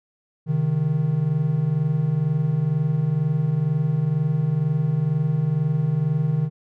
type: tone pair together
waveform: triangle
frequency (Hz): 133.5 / 155.6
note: C3 / D#3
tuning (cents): +35 / 0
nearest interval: minor third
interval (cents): 265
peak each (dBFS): -22 / -18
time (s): 0.46-6.5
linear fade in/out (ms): 50
effects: none